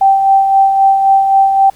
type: tone with tremolo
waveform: sine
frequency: 780 Hz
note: G5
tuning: 9 cents flat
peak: -4 dBFS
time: 0.01-1.7 s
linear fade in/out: 5 ms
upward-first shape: sine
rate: 3.8 Hz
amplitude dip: 45%
effects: pink hiss -45 dBFS RMS until 1.75 s